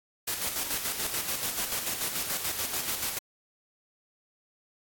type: noise with tremolo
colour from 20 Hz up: white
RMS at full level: -30 dBFS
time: 0.27-3.19 s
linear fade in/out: 10 ms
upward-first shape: square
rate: 6.9 Hz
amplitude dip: 45%
effects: AAC 64 kbps